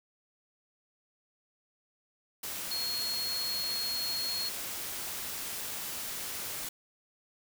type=tone in noise; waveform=sine; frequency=4301 Hz; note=C8; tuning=47 cents sharp; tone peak=-32 dBFS; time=2.71-4.49 s; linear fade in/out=5 ms; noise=white; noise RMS=-38 dBFS; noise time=2.43-6.69 s; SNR=+3 dB; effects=none